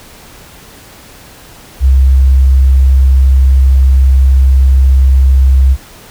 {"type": "tone", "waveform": "sine", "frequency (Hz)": 66.2, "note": "C2", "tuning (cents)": 21, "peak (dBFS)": -3, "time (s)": [1.8, 5.77], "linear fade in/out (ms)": 50, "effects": ["pink hiss -36 dBFS RMS until 6.1 s"]}